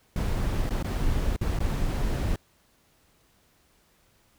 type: noise with dropouts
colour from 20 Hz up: brown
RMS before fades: -26 dBFS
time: 0.16-2.36 s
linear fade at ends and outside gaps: 2 ms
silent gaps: 0.694-0.706 / 0.827-0.844 / 1.363-1.412 / 1.59-1.603 s
effects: pink hiss -64 dBFS RMS until 4.38 s